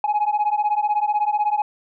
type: beating tone pair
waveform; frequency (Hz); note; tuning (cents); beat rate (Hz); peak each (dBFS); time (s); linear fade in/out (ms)
sine; 830.6 / 846.6; G#5 / G#5; 0 / +33; 16; -19; 0.04-1.62; 2
effects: tanh soft clip ceiling -14 dBFS